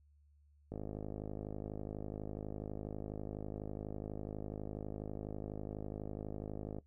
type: click train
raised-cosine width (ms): 2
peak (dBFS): -29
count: 317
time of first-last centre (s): 0.72-6.785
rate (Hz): 52.1
effects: noise-tail reverb RT60 0.1 s tail -17 dB re dry + added 73 Hz sine -64 dBFS peak until 6.86 s

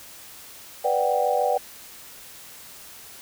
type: chord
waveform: sine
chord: G major seventh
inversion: first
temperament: equal with one note detuned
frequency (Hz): 493.9 / 587.3 / 740 / 786.7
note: B4 / D5 / F#5 / G5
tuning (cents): 0 / 0 / 0 / +6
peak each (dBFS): -25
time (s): 0.84-1.58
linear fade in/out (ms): 10
effects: white hiss -44 dBFS RMS until 3.21 s

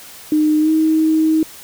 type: tone with pitch glide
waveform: sine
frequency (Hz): 305.8 to 315.9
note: D#4 to D#4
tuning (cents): -30 to +26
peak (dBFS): -11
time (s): 0.32-1.43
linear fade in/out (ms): 2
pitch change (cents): +56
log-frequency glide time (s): 0.6-0.7
effects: white hiss -38 dBFS RMS until 1.63 s

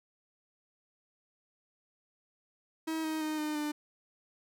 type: tone with pitch steps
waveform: 45% pulse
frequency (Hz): 320 / 314.5 / 309.1 / 303.8 / 298.6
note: D#4 / D#4 / D#4 / D#4 / D4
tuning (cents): +49 / +19 / -11 / -41 / +29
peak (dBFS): -32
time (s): 2.87-3.72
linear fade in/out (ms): 10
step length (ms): 170
effects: none

